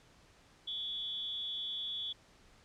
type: tone with amplitude modulation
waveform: sine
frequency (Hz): 3400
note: G#7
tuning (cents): +40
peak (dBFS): -33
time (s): 0.67-2.13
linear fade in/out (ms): 10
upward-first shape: sine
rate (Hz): 251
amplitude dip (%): 70
effects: pink hiss -63 dBFS RMS until 2.64 s + low-pass 7000 Hz 12 dB/octave